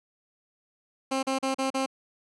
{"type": "tone bursts", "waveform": "15% pulse", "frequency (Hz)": 266.4, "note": "C4", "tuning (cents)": 31, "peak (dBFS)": -19, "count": 5, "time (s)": [1.11, 1.862], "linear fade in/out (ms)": 10, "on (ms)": 120, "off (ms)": 38, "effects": ["resampled to 24000 Hz"]}